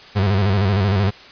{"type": "tone with vibrato", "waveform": "35% pulse", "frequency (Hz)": 98.6, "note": "G2", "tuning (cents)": 11, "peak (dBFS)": -13, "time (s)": [0.15, 1.11], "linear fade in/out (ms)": 20, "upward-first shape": "square", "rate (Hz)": 13, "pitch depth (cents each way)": 78, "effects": ["white hiss -41 dBFS RMS until 1.31 s", "resampled to 11025 Hz"]}